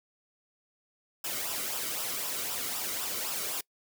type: noise with flanger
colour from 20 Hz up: white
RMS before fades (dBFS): -34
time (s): 1.24-3.61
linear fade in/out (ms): 5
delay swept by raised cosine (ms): 0.46 to 1.19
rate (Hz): 3.9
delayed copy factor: -0.6
effects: noise-tail reverb RT60 0.1 s tail -24 dB re dry